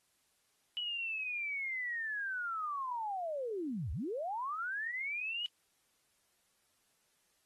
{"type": "linear two-way sweep", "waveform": "sine", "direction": "down then up", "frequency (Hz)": [2960, 61, 2960], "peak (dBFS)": -35, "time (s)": [0.77, 5.46], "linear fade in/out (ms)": 0, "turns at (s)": 3.92, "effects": ["white hiss -75 dBFS RMS until 7.45 s", "AAC 32 kbps"]}